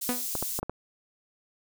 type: high-pass noise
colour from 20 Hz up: white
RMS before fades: -33 dBFS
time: 0.01-0.6 s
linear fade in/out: 10 ms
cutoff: 5600 Hz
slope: 12 dB/octave
type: tone with exponential decay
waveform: sawtooth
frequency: 246.9 Hz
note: B3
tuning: in tune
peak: -20 dBFS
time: 0.09-0.28 s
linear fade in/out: 0 ms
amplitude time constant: 41 ms
type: clicks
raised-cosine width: 1 ms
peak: -17 dBFS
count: 5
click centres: 0.353 / 0.426 / 0.59 / 0.63 / 0.696 s
effects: none